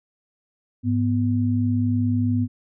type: tone pair together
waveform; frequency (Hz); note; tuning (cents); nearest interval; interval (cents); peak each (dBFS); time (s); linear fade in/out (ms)
sine; 103.81 / 246.9; G#2 / B3; 0 / 0; octave + minor third; 1500; -21; 0.83-2.48; 50
effects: none